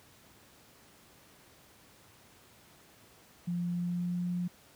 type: tone with pitch glide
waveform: sine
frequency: 174.61 to 177.15 Hz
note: F3 to F3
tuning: 0 to +25 cents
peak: -30 dBFS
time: 3.47-4.48 s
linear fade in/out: 10 ms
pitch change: +25 cents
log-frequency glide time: 3.67-4.27 s
effects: pink hiss -59 dBFS RMS until 4.75 s + high-pass 80 Hz 12 dB/octave